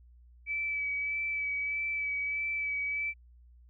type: tone with vibrato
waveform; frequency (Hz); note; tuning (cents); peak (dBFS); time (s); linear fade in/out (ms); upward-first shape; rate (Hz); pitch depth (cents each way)
sine; 2298; D7; -38; -30; 0.46-3.14; 50; sine; 1.6; 20
effects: added 60 Hz sine -54 dBFS peak until 3.69 s